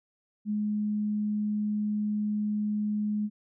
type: tone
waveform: sine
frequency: 210 Hz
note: G#3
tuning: 19 cents sharp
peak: -26 dBFS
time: 0.45-3.3 s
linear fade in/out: 50 ms
effects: none